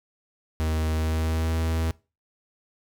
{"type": "tone with pitch glide", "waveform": "45% pulse", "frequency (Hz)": [79, 80.85], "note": ["D#2", "E2"], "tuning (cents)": [27, -33], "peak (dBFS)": -23, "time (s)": [0.6, 1.91], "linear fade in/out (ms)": 0, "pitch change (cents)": 40, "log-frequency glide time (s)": [0.88, 1.55], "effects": ["noise-tail reverb RT60 0.3 s tail -22 dB re dry"]}